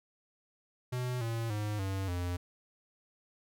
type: tone with pitch steps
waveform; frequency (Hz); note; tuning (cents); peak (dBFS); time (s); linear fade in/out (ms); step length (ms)
square; 125.1 / 114.72 / 105.2 / 96.47 / 88.46; B2 / A#2 / G#2 / G2 / F2; +23 / -27 / +23 / -27 / +23; -33; 0.92-2.37; 10; 290
effects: none